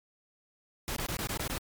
pink noise bursts, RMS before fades -34 dBFS, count 7, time 0.88-1.58 s, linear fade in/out 0 ms, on 82 ms, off 21 ms, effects MP3 96 kbps

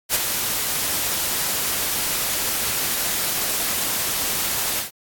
white noise with ADSR envelope, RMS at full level -17 dBFS, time 0.09-4.91 s, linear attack 57 ms, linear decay 24 ms, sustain -6 dB, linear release 140 ms, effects AAC 64 kbps

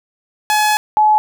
sawtooth / sine tone pair in turn, 849 / 853.9 Hz, G#5 / G#5, +38 / +48 cents, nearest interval unison, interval 10 cents, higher second, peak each -8 dBFS, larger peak neither, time 0.5-0.77 / 0.97-1.18 s, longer first, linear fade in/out 0 ms, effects none

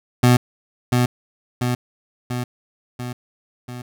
25% pulse tone with echo, 123.47 Hz, B2, in tune, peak -7 dBFS, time 0.23-0.37 s, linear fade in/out 5 ms, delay 690 ms, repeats 5, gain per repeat -4 dB, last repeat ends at 3.82 s, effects none

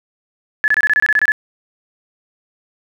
sine tone bursts, 1715 Hz, A6, 45 cents flat, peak -10 dBFS, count 11, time 0.64-1.319 s, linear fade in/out 0 ms, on 39 ms, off 25 ms, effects 8-bit

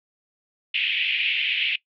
pink band-pass noise, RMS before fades -24 dBFS, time 0.74-1.76 s, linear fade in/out 5 ms, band 2300 to 3100 Hz, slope 48 dB/octave, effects noise-tail reverb RT60 0.1 s tail -20 dB re dry

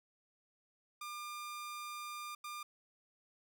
sawtooth tone bursts at uneven times, 1200 Hz, D6, 37 cents sharp, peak -39 dBFS, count 2, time 1.01-2.35 / 2.44-2.63 s, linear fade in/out 5 ms, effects none

